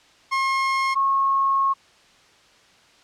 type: tone pair in turn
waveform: 30% pulse / sine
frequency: 1074 / 1089.6 Hz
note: C6 / C#6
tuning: +45 / -30 cents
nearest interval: unison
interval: 25 cents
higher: second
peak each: -17 dBFS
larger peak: neither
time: 0.31-0.95 / 0.95-1.74 s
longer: second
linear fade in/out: 20 ms
effects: white hiss -54 dBFS RMS until 3.03 s + low-pass 5000 Hz 12 dB/octave